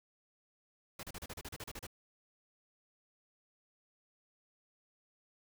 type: noise bursts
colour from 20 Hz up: pink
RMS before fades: -45 dBFS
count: 12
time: 0.99-1.868 s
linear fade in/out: 5 ms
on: 42 ms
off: 34 ms
effects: none